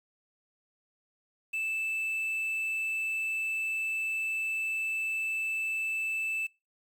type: tone with quantisation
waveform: triangle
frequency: 2637 Hz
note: E7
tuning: in tune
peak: -28 dBFS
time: 1.53-6.47 s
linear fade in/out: 10 ms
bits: 9
effects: noise-tail reverb RT60 0.3 s tail -26 dB re dry